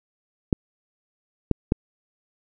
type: clicks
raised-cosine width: 3 ms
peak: -5 dBFS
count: 3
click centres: 0.528 / 1.513 / 1.721 s
effects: none